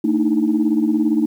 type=tone cluster; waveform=sine; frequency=224.7 / 299.8 / 317.3 Hz; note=A3 / D4 / D#4; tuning=+37 / +36 / +34 cents; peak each=-18 dBFS; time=0.04-1.26 s; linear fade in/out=5 ms; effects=tanh soft clip ceiling -7 dBFS + 8-bit